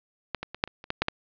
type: clicks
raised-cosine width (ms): 0.3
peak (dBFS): -12 / -17 / -20 / -6 / -26 / -26 / -11 / -7 / -9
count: 9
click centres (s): 0.347 / 0.43 / 0.546 / 0.639 / 0.676 / 0.841 / 0.904 / 1.02 / 1.084
effects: resampled to 11025 Hz + 8-bit